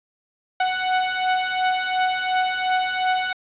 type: beating tone pair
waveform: sawtooth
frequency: 740 / 742.8 Hz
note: F#5 / F#5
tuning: 0 / +7 cents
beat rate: 2.8 Hz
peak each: -20 / -18 dBFS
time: 0.6-3.33 s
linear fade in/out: 5 ms
effects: resampled to 8000 Hz + 7-bit